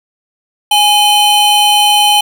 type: tone pair together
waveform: square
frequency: 830.6 / 3055 Hz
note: G#5 / G7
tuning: 0 / -45 cents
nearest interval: octave + major seventh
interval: 2255 cents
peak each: -10 dBFS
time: 0.71-2.21 s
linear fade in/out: 5 ms
effects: none